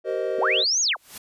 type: chord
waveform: triangle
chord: C minor seventh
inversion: second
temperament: equal with one note detuned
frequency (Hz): 382.8 / 466.2 / 523.3 / 622.3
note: G4 / Bb4 / C5 / Eb5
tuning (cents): -41 / 0 / 0 / 0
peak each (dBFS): -27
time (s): 0.04-0.65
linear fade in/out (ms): 50
type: linear two-way sweep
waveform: sine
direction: up then down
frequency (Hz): 130 to 6790 to 358.3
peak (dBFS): -19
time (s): 0.38-0.97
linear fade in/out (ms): 50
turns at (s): 0.81
type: noise with exponential growth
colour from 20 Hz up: white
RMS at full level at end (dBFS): -34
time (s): 0.92-1.18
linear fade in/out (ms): 5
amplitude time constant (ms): 56
effects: resampled to 32000 Hz